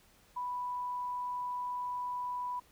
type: tone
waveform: sine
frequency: 987.8 Hz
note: B5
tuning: in tune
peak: -34 dBFS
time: 0.36-2.6 s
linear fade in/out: 10 ms
effects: pink hiss -64 dBFS RMS until 2.71 s